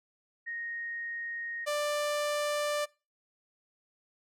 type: tone pair in turn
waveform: sine / sawtooth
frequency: 1864.7 / 590.6 Hz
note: A#6 / D5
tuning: 0 / +10 cents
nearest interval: octave + minor sixth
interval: 1990 cents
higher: first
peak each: -35 / -25 dBFS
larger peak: second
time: 0.46-1.66 / 1.66-2.86 s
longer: neither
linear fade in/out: 20 ms
effects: noise-tail reverb RT60 0.3 s tail -23 dB re dry + low-pass 12000 Hz 12 dB/octave